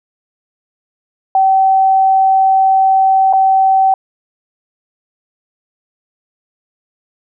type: tone with dropouts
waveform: sine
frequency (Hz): 768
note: G5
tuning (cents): -36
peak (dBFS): -7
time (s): 1.35-3.94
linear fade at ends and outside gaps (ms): 2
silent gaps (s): 3.328-3.334
effects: none